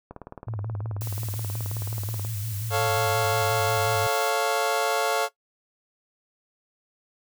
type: click train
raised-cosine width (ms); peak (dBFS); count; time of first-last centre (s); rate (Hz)
1; -24; 41; 0.11-2.249; 18.7
type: tone with vibrato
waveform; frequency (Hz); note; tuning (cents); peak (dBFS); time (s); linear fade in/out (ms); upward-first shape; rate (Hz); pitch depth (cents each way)
sine; 106.3; G#2; +41; -29; 0.47-4.07; 5; square; 5.6; 88
type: noise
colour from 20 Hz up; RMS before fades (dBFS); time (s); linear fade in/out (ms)
blue; -38; 1.01-4.3; 0
type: chord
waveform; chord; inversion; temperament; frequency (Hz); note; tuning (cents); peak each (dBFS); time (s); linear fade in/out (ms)
25% pulse; A augmented; none; equal; 440 / 554.4 / 698.5; A4 / C#5 / E#5; 0 / 0 / 0; -23; 2.7-5.29; 50
effects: noise-tail reverb RT60 0.1 s tail -17 dB re dry